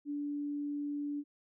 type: tone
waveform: sine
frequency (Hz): 290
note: D4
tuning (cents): -22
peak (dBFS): -34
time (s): 0.05-1.24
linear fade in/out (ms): 50
effects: none